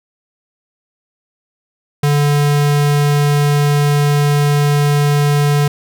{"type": "tone", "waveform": "square", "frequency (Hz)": 145.4, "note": "D3", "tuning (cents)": -17, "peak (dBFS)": -11, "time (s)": [2.03, 5.68], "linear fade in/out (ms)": 5, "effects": []}